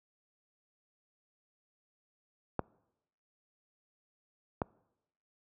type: clicks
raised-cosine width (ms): 1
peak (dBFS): -16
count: 2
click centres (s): 2.593 / 4.618
effects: noise-tail reverb RT60 0.9 s tail -25 dB re dry + high-pass 60 Hz 12 dB/octave